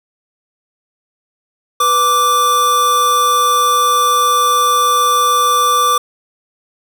square tone pair together, 492.7 / 1171.8 Hz, B4 / D6, -4 / -4 cents, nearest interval octave + minor third, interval 1500 cents, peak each -22 / -11 dBFS, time 1.8-5.98 s, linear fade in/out 5 ms, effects none

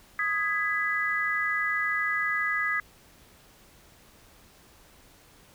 sine chord, G# minor, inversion second, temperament just, 1245.9 / 1661.2 / 1993.5 Hz, D#6 / G#6 / B6, +2 / 0 / +16 cents, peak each -31 / -29 / -28 dBFS, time 0.19-2.8 s, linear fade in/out 2 ms, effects pink hiss -56 dBFS RMS until 5.54 s

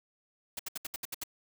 white noise bursts, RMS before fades -37 dBFS, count 8, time 0.57-1.237 s, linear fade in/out 5 ms, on 23 ms, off 69 ms, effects none

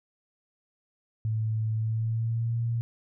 sine tone with pitch glide, 110 to 116.54 Hz, A2 to A#2, 0 to 0 cents, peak -25 dBFS, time 1.25-2.81 s, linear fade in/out 0 ms, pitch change +100 cents, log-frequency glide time 1.75-2.57 s, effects none

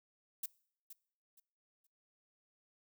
violet noise with echo, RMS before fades -39 dBFS, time 0.43-0.46 s, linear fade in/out 5 ms, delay 470 ms, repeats 3, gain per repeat -12 dB, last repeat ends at 1.87 s, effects noise-tail reverb RT60 0.6 s tail -23 dB re dry

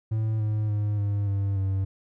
triangle tone with pitch steps, 109.9 / 107.08 / 104.33 / 101.66 / 99.05 / 96.51 Hz, A2 / A2 / G#2 / G#2 / G2 / G2, -2 / -47 / +8 / -37 / +18 / -27 cents, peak -21 dBFS, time 0.11-1.85 s, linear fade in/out 10 ms, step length 290 ms, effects none

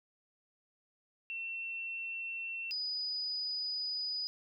sine tone pair in turn, 2703 / 4963 Hz, E7 / D#8, +43 / -5 cents, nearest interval major seventh, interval 1052 cents, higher second, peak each -37 / -34 dBFS, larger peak second, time 1.3-2.71 / 2.71-4.27 s, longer second, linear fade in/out 0 ms, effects none

